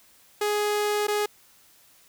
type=tone with dropouts; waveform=sawtooth; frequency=416.8 Hz; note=G#4; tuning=6 cents sharp; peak=-19 dBFS; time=0.41-1.26 s; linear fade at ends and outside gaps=5 ms; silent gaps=1.07-1.081 s; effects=white hiss -57 dBFS RMS until 2.08 s